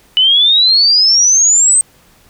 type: exponential sweep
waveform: sine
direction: up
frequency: 2960 to 8372 Hz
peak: -6 dBFS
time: 0.17-1.81 s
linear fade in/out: 0 ms
effects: pink hiss -48 dBFS RMS until 2.29 s